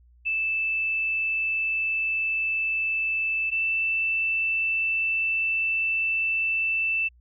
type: tone pair in turn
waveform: sine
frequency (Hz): 2637 / 2655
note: E7 / E7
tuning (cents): 0 / +12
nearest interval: unison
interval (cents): 12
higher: second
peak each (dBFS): -23 / -22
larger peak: second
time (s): 0.25-3.51 / 3.51-7.09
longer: second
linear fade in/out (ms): 20
effects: added 60 Hz sine -53 dBFS peak until 7.2 s